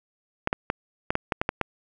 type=clicks; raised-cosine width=0.5 ms; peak=-8 dBFS; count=9; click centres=0.474 / 0.529 / 0.701 / 1.105 / 1.154 / 1.322 / 1.415 / 1.491 / 1.613 s; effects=none